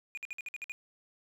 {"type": "tone bursts", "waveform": "triangle", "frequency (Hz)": 2445, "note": "D#7", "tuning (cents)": -31, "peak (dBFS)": -35, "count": 8, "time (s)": [0.15, 0.72], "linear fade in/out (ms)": 0, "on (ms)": 24, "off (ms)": 54, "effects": []}